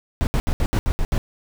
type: noise bursts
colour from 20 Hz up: brown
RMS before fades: -19 dBFS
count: 8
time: 0.21-1.18 s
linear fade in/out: 0 ms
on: 60 ms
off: 70 ms
effects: none